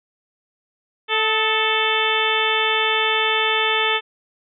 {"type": "harmonic tone with a mistuned harmonic", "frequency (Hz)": 440, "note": "A4", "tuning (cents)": 0, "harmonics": [1, 2, 3, 4, 5, 6, 7, 8], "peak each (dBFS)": [-25, -25, -25, -25, -25, -25, -25, -25], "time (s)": [1.08, 4.01], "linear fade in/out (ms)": 50, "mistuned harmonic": 3, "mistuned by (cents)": -41, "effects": []}